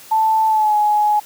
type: tone with pitch glide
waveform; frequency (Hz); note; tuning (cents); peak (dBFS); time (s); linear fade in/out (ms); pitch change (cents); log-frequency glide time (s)
sine; 880 to 839.8; A5 to G#5; 0 to +19; -12; 0.11-1.2; 10; -81; 0.47-0.76
effects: white hiss -41 dBFS RMS until 1.25 s + high-pass 80 Hz 12 dB/octave